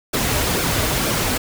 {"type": "noise with flanger", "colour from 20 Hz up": "pink", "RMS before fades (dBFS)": -20, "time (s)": [0.13, 1.38], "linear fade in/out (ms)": 10, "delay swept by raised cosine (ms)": [1, 5.8], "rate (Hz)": 2.1, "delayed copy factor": -0.55, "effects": []}